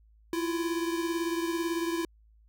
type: beating tone pair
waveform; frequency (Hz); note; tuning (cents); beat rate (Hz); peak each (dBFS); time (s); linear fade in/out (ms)
square; 333.4 / 351.4; E4 / F4; +20 / +11; 18; -30 / -36; 0.33-2.05; 2
effects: added 54 Hz sine -57 dBFS peak until 2.48 s